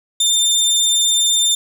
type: tone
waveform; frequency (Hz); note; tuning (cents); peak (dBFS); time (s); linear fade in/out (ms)
25% pulse; 3596; A7; +37; -9; 0.2-1.55; 5
effects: none